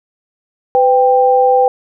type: tone pair together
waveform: sine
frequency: 503.5 / 789 Hz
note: B4 / G5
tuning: +33 / +11 cents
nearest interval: minor sixth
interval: 778 cents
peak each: -10 dBFS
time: 0.75-1.68 s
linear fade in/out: 0 ms
effects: none